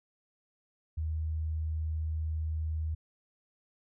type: tone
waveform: sine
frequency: 78.8 Hz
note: D#2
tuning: 23 cents sharp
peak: -30 dBFS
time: 0.97-2.95 s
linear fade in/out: 10 ms
effects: none